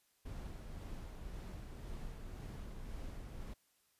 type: noise with tremolo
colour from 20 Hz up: brown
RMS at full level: -45 dBFS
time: 0.25-3.54 s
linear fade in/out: 10 ms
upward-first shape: sine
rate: 1.9 Hz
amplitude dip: 30%
effects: white hiss -75 dBFS RMS until 3.99 s + resampled to 32000 Hz